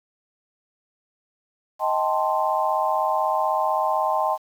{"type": "chord", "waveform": "sine", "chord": "A half-diminished seventh", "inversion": "second", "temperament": "equal with one note detuned", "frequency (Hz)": [629.1, 784, 880, 1046.5], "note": ["Eb5", "G5", "A5", "C6"], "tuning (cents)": [19, 0, 0, 0], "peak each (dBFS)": -25, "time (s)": [1.79, 4.38], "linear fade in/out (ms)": 50, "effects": ["8-bit"]}